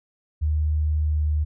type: tone with pitch glide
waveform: sine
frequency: 76.4 to 75.78 Hz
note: D#2 to D#2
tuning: -31 to -45 cents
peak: -19 dBFS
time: 0.41-1.45 s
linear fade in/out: 20 ms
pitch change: -14 cents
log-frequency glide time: 1.01-1.24 s
effects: none